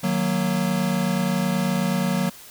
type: chord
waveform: square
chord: D# minor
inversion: none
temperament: equal with one note detuned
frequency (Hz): 154.31 / 185 / 233.1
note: D#3 / F#3 / A#3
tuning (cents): -14 / 0 / 0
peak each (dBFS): -29 / -23 / -27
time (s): 0.03-2.3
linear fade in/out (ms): 10
effects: white hiss -44 dBFS RMS until 2.5 s